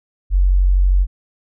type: tone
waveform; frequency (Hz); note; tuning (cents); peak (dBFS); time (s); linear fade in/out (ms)
sine; 46.25; F#1; 0; -10; 0.3-1.07; 50
effects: none